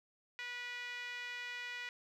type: tone with band-pass filter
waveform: 5% pulse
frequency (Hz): 487.9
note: B4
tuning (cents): -21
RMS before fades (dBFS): -44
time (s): 0.39-1.89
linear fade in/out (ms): 0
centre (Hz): 2000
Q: 2.6
effects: none